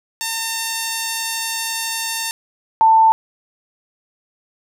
5% pulse / sine tone pair in turn, 906 / 889.9 Hz, A#5 / A5, -50 / +19 cents, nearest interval unison, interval 31 cents, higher first, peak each -9 / -8 dBFS, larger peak second, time 0.21-2.31 / 2.81-3.12 s, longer first, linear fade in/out 0 ms, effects none

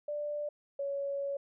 sine tone pair in turn, 590 / 559.4 Hz, D5 / C#5, +8 / +16 cents, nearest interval minor second, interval 92 cents, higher first, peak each -33 / -32 dBFS, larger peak second, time 0.08-0.49 / 0.79-1.37 s, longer second, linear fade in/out 5 ms, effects none

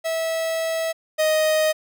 45% pulse tone pair in turn, 651 / 623.5 Hz, E5 / D#5, -22 / +3 cents, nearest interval minor second, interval 75 cents, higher first, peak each -22 / -17 dBFS, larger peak second, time 0.04-0.93 / 1.18-1.73 s, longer first, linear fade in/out 20 ms, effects none

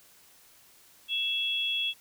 sine tone pair together, 2656 / 3344 Hz, E7 / G#7, +12 / +11 cents, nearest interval major third, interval 399 cents, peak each -32 / -28 dBFS, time 1.08-1.94 s, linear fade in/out 50 ms, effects white hiss -58 dBFS RMS until 2 s

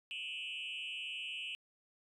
sine tone with frequency modulation, 2785 Hz, F7, 5 cents flat, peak -38 dBFS, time 0.11-1.55 s, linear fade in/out 0 ms, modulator 148 Hz, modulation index 1.9, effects tanh soft clip ceiling -37 dBFS

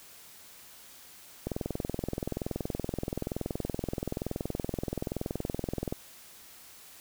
click train, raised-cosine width 2 ms, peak -18 dBFS, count 95, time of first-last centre 1.47-5.925 s, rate 21.1 Hz, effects white hiss -52 dBFS RMS until 7 s

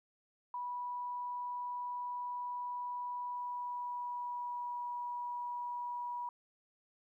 sine tone with pitch glide, 980 to 970.4 Hz, B5 to B5, -14 to -31 cents, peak -37 dBFS, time 0.54-6.29 s, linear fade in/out 2 ms, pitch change -17 cents, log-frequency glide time 3.34-4.77 s, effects 13-bit

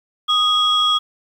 sine tone pair together, 1244.5 / 3316 Hz, D#6 / G#7, 0 / -3 cents, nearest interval octave + perfect fourth, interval 1697 cents, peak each -16 / -14 dBFS, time 0.28-0.99 s, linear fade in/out 20 ms, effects tanh soft clip ceiling -9 dBFS + 8-bit

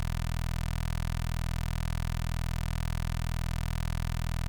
15% pulse tone with notch filter, 41.02 Hz, E1, 8 cents flat, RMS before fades -31 dBFS, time 0-4.48 s, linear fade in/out 0 ms, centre 390 Hz, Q 0.57, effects none

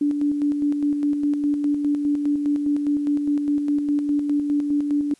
sine tone with tremolo, 290.8 Hz, D4, 17 cents flat, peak -17 dBFS, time 0.01-5.14 s, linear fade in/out 5 ms, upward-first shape square, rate 4.9 Hz, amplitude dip 40%, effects white hiss -58 dBFS RMS until 5.19 s + resampled to 24000 Hz

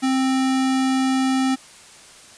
square tone, 263 Hz, C4, 9 cents sharp, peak -18 dBFS, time 0.02-1.56 s, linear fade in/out 20 ms, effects white hiss -45 dBFS RMS until 2.37 s + resampled to 22050 Hz

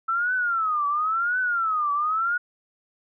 sine tone with vibrato, 1318.5 Hz, E6, in tune, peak -21 dBFS, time 0.08-2.38 s, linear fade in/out 10 ms, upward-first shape triangle, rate 0.95 Hz, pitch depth 250 cents each way, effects none

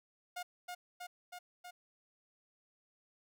sawtooth tone with echo, 715 Hz, F5, 41 cents sharp, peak -36 dBFS, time 0.36-0.43 s, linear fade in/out 10 ms, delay 320 ms, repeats 4, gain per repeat -2 dB, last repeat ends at 1.71 s, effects none

